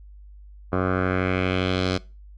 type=tone with low-pass filter sweep; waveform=10% pulse; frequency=92.5 Hz; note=F#2; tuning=in tune; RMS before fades=-23 dBFS; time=0.72-1.98 s; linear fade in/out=10 ms; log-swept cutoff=1100 to 4800 Hz; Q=2.2; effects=noise-tail reverb RT60 0.3 s tail -21 dB re dry + added 50 Hz sine -42 dBFS peak until 2.37 s